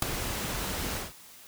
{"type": "noise with ADSR envelope", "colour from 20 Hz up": "pink", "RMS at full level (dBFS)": -19, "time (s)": [0.02, 1.13], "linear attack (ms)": 4, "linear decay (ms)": 5, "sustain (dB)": -14, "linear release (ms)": 160, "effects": ["white hiss -51 dBFS RMS until 1.47 s"]}